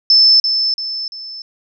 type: tone with echo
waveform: sine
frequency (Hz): 5270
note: E8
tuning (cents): -1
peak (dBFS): -6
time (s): 0.1-0.4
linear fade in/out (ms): 2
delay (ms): 340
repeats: 3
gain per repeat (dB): -7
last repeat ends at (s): 1.42
effects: none